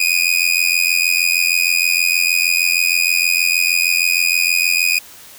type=tone with amplitude modulation; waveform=sawtooth; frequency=2474 Hz; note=D#7; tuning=10 cents flat; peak=-6 dBFS; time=0-4.99 s; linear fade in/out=5 ms; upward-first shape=sine; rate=86.4 Hz; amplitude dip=90%; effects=white hiss -40 dBFS RMS until 5.38 s